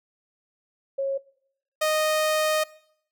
sine / sawtooth tone pair in turn, 546 / 619.6 Hz, C#5 / D#5, -26 / -7 cents, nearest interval major second, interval 219 cents, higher second, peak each -23 / -17 dBFS, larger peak second, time 0.98-1.18 / 1.81-2.64 s, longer second, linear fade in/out 10 ms, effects noise-tail reverb RT60 0.7 s tail -22 dB re dry

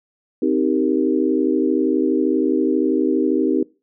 sine chord, C minor seventh, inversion none, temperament equal with one note detuned, 261.6 / 314 / 392 / 466.2 Hz, C4 / Eb4 / G4 / Bb4, 0 / +16 / 0 / 0 cents, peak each -20 / -19 / -21 / -25 dBFS, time 0.42-3.63 s, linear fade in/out 5 ms, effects noise-tail reverb RT60 0.3 s tail -23 dB re dry

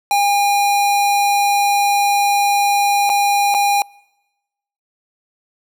square tone with dropouts, 810 Hz, G#5, 43 cents flat, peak -13 dBFS, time 0.11-3.82 s, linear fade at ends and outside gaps 1 ms, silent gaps 3.094-3.099 / 3.542-3.547 s, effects noise-tail reverb RT60 1.0 s tail -26 dB re dry

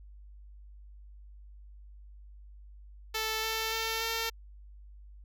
5% pulse tone with pitch steps, 440 / 444.3 / 448.7 / 453.2 Hz, A4 / A4 / A4 / A#4, 0 / +17 / +34 / -49 cents, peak -19 dBFS, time 3.14-4.3 s, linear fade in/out 10 ms, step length 290 ms, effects added 50 Hz sine -48 dBFS peak until 5.24 s

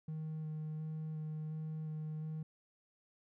triangle tone with vibrato, 155.8 Hz, D#3, 3 cents sharp, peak -36 dBFS, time 0.08-2.43 s, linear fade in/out 5 ms, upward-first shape square, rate 1.4 Hz, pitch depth 10 cents each way, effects tanh soft clip ceiling -33 dBFS

